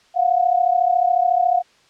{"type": "tone pair together", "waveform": "sine", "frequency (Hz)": [698, 732], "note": ["F5", "F#5"], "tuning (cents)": [-1, -19], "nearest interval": "minor second", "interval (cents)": 82, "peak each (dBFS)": -17, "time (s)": [0.14, 1.63], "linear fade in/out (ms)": 50, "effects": ["white hiss -55 dBFS RMS until 1.89 s", "low-pass 5000 Hz 12 dB/octave"]}